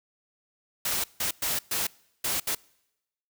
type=noise bursts at uneven times; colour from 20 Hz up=white; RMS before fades=-28 dBFS; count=6; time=0.85-1.04 / 1.2-1.31 / 1.42-1.59 / 1.71-1.87 / 2.24-2.4 / 2.47-2.55 s; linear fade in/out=5 ms; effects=noise-tail reverb RT60 0.9 s tail -25 dB re dry